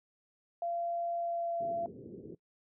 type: tone with pitch glide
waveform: sine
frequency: 686 to 680.1 Hz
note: F5 to F5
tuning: -31 to -46 cents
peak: -32 dBFS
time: 0.62-1.86 s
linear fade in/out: 2 ms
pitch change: -15 cents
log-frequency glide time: 1.17-1.58 s
type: low-pass noise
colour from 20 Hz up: white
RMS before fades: -46 dBFS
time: 1.6-2.35 s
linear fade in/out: 5 ms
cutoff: 440 Hz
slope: 48 dB/octave
effects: noise-tail reverb RT60 0.1 s tail -21 dB re dry + high-pass 150 Hz 12 dB/octave